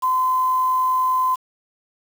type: tone with quantisation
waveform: sine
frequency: 1025 Hz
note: C6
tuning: 36 cents flat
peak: -16 dBFS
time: 0.02-1.36 s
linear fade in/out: 20 ms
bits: 6
effects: none